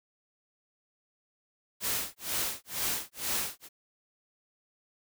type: noise with tremolo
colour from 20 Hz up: white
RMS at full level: -30 dBFS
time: 1.8-3.69 s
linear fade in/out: 50 ms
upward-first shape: sine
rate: 2.1 Hz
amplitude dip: 100%
effects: none